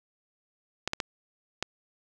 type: clicks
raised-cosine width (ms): 0.2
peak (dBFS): -11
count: 4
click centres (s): 0.876 / 0.934 / 1.002 / 1.626
effects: none